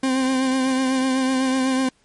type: tone with vibrato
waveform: 40% pulse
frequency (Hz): 261.6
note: C4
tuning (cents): 0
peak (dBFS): -17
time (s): 0.03-1.89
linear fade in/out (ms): 5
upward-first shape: triangle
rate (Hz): 8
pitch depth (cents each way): 36
effects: pink hiss -61 dBFS RMS until 2.04 s + MP3 48 kbps